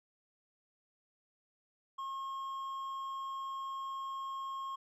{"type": "tone with hard clipping", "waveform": "triangle", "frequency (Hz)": 1079, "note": "C#6", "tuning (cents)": -47, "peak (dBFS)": -39, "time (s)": [1.98, 4.76], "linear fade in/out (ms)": 10, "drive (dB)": 7, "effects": []}